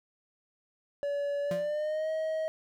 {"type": "tone with pitch glide", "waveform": "triangle", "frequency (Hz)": [571, 633.6], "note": ["D5", "D#5"], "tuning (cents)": [-49, 31], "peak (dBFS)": -27, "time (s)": [1.03, 2.48], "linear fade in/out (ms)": 0, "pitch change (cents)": 180, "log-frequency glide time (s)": [1.42, 2.1]}
{"type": "tone with exponential decay", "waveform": "40% pulse", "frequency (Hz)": 174.61, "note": "F3", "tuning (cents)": 0, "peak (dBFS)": -30, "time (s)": [1.51, 1.75], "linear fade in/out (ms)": 2, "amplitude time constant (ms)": 52}
{"effects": []}